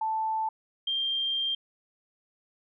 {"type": "tone pair in turn", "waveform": "sine", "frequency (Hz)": [880, 3183], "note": ["A5", "G7"], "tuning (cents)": [0, 26], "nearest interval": "octave + minor seventh", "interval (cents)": 2226, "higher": "second", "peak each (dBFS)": -26, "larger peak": "neither", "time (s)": [[0.01, 0.49], [0.87, 1.55]], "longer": "second", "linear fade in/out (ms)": 5, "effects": []}